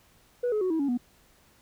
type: tone with pitch steps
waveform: sine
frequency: 488.5 / 425.3 / 370.2 / 322.3 / 280.6 / 244.2 Hz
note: B4 / G#4 / F#4 / E4 / C#4 / B3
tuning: -19 / +41 / +1 / -39 / +21 / -19 cents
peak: -22 dBFS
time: 0.43-0.976 s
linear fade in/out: 10 ms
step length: 91 ms
effects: tanh soft clip ceiling -22 dBFS + pink hiss -61 dBFS RMS until 1.61 s